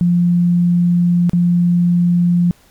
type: tone with dropouts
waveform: sine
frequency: 174.61 Hz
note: F3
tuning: in tune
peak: -10 dBFS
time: 0.01-2.51 s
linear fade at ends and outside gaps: 0 ms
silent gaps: 1.295-1.333 s
effects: pink hiss -51 dBFS RMS until 2.7 s